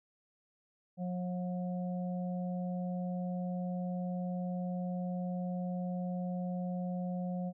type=harmonic tone; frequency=180 Hz; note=F#3; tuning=47 cents flat; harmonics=1 / 3 / 4; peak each=-34 / -44 / -46 dBFS; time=0.97-7.53 s; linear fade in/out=50 ms; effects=none